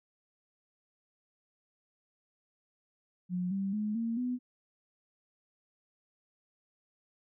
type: tone with pitch steps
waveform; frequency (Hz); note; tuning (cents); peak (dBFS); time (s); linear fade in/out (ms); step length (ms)
sine; 180 / 195.16 / 211.6 / 229.4 / 248.7; F#3 / G3 / G#3 / A#3 / B3; -47 / -7 / +33 / -28 / +12; -30; 3.29-4.39; 50; 220
effects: none